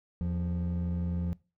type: tone pair together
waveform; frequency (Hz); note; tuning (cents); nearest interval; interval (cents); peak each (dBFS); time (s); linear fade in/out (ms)
triangle; 82.41 / 174.62; E2 / F3; 0 / 0; octave + minor second; 1300; -28; 0.21-1.33; 0
effects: noise-tail reverb RT60 0.3 s tail -23 dB re dry + tanh soft clip ceiling -24 dBFS